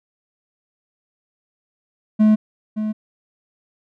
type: tone with echo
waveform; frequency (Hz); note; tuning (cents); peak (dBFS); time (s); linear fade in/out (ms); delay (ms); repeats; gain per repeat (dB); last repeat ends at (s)
triangle; 214.8; A3; -41; -8; 2.19-2.36; 20; 570; 1; -10; 2.93
effects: none